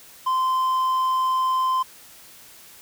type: tone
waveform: triangle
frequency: 1036 Hz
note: C6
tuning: 17 cents flat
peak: -17 dBFS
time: 0.26-1.83 s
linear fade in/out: 10 ms
effects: white hiss -47 dBFS RMS until 2.81 s